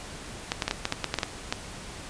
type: clicks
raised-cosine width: 0.2 ms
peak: -8 dBFS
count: 11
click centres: 0.519 / 0.622 / 0.68 / 0.711 / 0.854 / 0.924 / 1.043 / 1.141 / 1.187 / 1.232 / 1.525 s
effects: pink hiss -41 dBFS RMS until 2.09 s + resampled to 22050 Hz